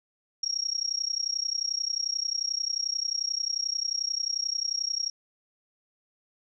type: tone with amplitude modulation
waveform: sine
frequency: 5588 Hz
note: F8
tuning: in tune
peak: -23 dBFS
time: 0.43-5.1 s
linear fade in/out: 5 ms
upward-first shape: sine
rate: 31.3 Hz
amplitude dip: 95%
effects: none